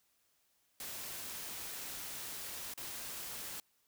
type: noise with dropouts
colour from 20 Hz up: white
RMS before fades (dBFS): -44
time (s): 0.8-3.6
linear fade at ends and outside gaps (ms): 2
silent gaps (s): 2.738-2.776
effects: white hiss -75 dBFS RMS until 3.87 s